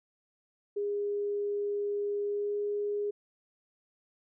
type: tone with pitch glide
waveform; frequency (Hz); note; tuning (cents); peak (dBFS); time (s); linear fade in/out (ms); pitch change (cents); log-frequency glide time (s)
sine; 408.8 to 411.9; G#4 to G#4; -27 to -14; -29; 0.76-3.11; 10; +13; 2.24-2.57
effects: none